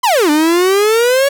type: exponential two-way sweep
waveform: 45% pulse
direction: down then up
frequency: 1064 to 292.9 to 566 Hz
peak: -9 dBFS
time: 0.03-1.29 s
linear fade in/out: 10 ms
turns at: 0.3 s
effects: none